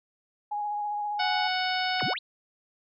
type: tone with vibrato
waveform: sine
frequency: 830.6 Hz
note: G#5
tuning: in tune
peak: -28 dBFS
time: 0.51-1.48 s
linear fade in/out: 10 ms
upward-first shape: sine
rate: 15 Hz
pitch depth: 18 cents each way
type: harmonic tone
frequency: 740 Hz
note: F#5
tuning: in tune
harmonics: 1 / 2 / 3 / 4 / 5 / 6 / 7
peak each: -29 / -32 / -34 / -35 / -36 / -37 / -37 dBFS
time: 1.19-2.14 s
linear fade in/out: 10 ms
type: exponential two-way sweep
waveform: sine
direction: down then up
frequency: 4500 to 107.2 to 4500 Hz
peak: -31 dBFS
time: 1.99-2.19 s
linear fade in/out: 10 ms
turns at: 2.04 s
effects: none